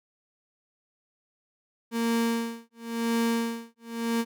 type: tone with tremolo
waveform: 35% pulse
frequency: 231 Hz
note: A#3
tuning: 16 cents flat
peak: -21 dBFS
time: 1.91-4.25 s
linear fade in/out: 50 ms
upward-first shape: sine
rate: 0.95 Hz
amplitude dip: 100%
effects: none